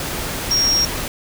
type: tone in noise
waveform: sine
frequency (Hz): 5588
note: F8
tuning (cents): 0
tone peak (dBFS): -14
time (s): 0.51-0.85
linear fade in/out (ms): 2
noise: pink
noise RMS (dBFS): -25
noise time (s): 0-1.08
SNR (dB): +8
effects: none